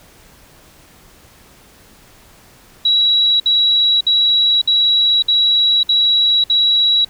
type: tone bursts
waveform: sine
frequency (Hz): 3892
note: B7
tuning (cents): -26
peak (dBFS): -10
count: 7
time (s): 2.85-7.048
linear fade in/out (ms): 5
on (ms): 550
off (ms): 58
effects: pink hiss -46 dBFS RMS until 7.09 s